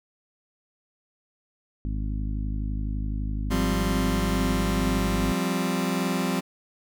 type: harmonic tone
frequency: 51.91 Hz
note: G#1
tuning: in tune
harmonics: 1 / 2 / 3 / 4 / 5 / 6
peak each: -27 / -34 / -39 / -38 / -38 / -46 dBFS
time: 1.85-5.32 s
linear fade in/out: 0 ms
type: chord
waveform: sawtooth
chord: F suspended second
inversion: none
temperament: just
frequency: 174.61 / 196.44 / 261.9 Hz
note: F3 / G3 / C4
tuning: 0 / +4 / +2 cents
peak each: -24 dBFS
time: 3.5-6.41 s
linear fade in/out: 20 ms
effects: none